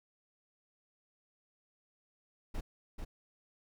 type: noise with echo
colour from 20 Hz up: brown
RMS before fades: -37 dBFS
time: 2.54-2.61 s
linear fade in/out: 10 ms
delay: 440 ms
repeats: 1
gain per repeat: -4 dB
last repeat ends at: 3.05 s
effects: none